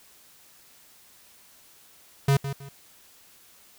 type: tone with echo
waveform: square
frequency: 138.59 Hz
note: C#3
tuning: in tune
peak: -18 dBFS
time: 2.28-2.37 s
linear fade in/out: 5 ms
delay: 160 ms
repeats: 2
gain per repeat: -11 dB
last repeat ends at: 2.69 s
effects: white hiss -55 dBFS RMS until 3.78 s